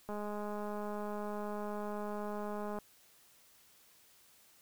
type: click train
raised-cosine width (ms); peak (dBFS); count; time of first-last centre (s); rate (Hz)
1; -28; 562; 0.09-2.787; 208
effects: white hiss -64 dBFS RMS until 4.61 s